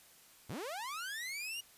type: linear sweep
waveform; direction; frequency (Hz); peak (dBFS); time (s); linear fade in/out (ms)
sawtooth; up; 74.8 to 2906; -36; 0.49-1.61; 10
effects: white hiss -61 dBFS RMS until 1.77 s + resampled to 32000 Hz